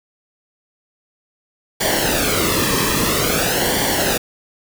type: noise with flanger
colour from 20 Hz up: pink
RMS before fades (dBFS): -18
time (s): 1.8-4.18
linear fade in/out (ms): 10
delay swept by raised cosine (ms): 0.77 to 1.4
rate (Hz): 0.5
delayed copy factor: -0.7
effects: none